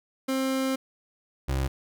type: tone pair in turn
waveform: 30% pulse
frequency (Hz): 264.7 / 66.85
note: C4 / C2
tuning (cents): +20 / +38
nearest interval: 2 octaves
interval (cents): 2382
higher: first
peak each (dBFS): -22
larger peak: neither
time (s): 0.28-0.76 / 1.48-1.68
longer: first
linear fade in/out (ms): 10
effects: none